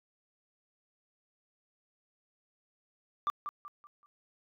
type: tone with echo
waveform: sine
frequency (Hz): 1178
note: D6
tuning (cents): +5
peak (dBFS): -25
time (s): 3.27-3.3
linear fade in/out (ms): 0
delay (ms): 190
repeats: 4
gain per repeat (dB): -9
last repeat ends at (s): 4.06
effects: tanh soft clip ceiling -26 dBFS